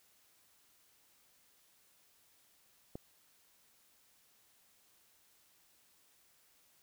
click, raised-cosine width 2 ms, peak -29 dBFS, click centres 2.955 s, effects white hiss -69 dBFS RMS until 6.82 s

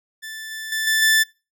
sawtooth tone with level steps, 1760 Hz, A6, in tune, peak -28 / -26 / -18 / -13 / -10 dBFS, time 0.22-1.24 s, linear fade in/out 20 ms, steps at 0.51 / 0.72 / 0.87 / 1.02 s, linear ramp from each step 2 ms, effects noise-tail reverb RT60 0.3 s tail -25 dB re dry

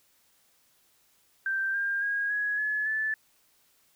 sine tone with pitch steps, 1568 / 1601.9 / 1636.5 / 1671.8 / 1707.9 / 1744.8 Hz, G6 / G6 / G#6 / G#6 / G#6 / A6, 0 / +37 / -26 / +11 / +48 / -15 cents, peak -26 dBFS, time 1.46-3.14 s, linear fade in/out 2 ms, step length 280 ms, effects white hiss -66 dBFS RMS until 3.95 s

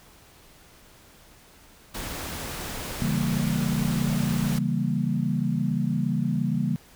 pink noise, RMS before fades -34 dBFS, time 1.94-4.59 s, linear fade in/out 10 ms
sine chord, C# diminished seventh, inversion none, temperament equal, 138.59 / 164.81 / 196 / 233.1 Hz, C#3 / E3 / G3 / Bb3, 0 / 0 / 0 / 0 cents, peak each -28 dBFS, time 3.02-6.76 s, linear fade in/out 0 ms
effects pink hiss -53 dBFS RMS until 6.95 s

